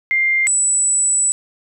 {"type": "tone pair in turn", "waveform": "sine", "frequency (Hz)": [2100, 7929], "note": ["C7", "B8"], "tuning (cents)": [6, 6], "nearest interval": "octave + major seventh", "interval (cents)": 2300, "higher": "second", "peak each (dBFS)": -13, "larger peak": "neither", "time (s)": [[0.11, 0.47], [0.47, 1.32]], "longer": "second", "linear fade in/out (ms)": 0, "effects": []}